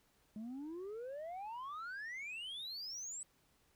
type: exponential sweep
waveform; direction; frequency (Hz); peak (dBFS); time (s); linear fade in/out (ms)
sine; up; 207.7 to 8050; -40; 0.36-3.23; 2
effects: tanh soft clip ceiling -42 dBFS + pink hiss -73 dBFS RMS until 3.75 s